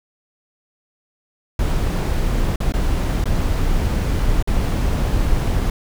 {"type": "noise with dropouts", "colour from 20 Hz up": "brown", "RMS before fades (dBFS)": -18, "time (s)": [1.59, 5.7], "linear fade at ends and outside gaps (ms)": 2, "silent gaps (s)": [[2.559, 2.603], [2.722, 2.738], [3.241, 3.256], [4.426, 4.474]], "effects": []}